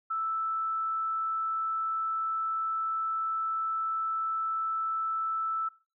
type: tone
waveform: sine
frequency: 1318.5 Hz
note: E6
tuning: in tune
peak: -28 dBFS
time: 0.1-5.69 s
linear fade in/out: 10 ms
effects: noise-tail reverb RT60 0.3 s tail -19 dB re dry